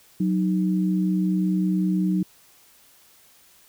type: tone pair together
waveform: sine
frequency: 185 / 310.3 Hz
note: F#3 / D#4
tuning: 0 / -5 cents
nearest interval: major sixth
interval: 895 cents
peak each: -20 / -26 dBFS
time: 0.2-2.23 s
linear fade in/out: 5 ms
effects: white hiss -55 dBFS RMS until 3.68 s